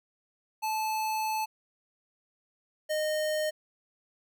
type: tone pair in turn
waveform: square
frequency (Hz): 870 / 615.2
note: A5 / D#5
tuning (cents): -20 / -20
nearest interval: tritone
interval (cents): 600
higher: first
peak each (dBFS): -29 / -28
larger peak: second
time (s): 0.62-1.46 / 2.89-3.51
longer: first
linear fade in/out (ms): 20
effects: none